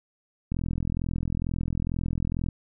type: click train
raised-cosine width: 5 ms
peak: -16 dBFS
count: 84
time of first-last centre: 0.52-2.487 s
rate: 42.2 Hz
effects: none